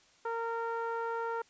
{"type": "tone with low-pass filter", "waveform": "sawtooth", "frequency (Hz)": 460.5, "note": "A#4", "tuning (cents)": -21, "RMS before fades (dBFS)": -35, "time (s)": [0.25, 1.42], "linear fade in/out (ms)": 5, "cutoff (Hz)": 1200, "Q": 3.7, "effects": ["white hiss -64 dBFS RMS until 1.49 s", "resampled to 16000 Hz"]}